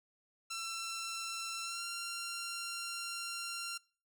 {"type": "tone with pitch glide", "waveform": "10% pulse", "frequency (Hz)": [1346, 1379.1], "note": ["E6", "F6"], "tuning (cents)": [36, -22], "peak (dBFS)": -30, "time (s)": [0.5, 3.78], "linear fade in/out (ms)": 10, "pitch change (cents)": 42, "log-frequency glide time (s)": [1.62, 1.83], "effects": ["noise-tail reverb RT60 0.4 s tail -24 dB re dry"]}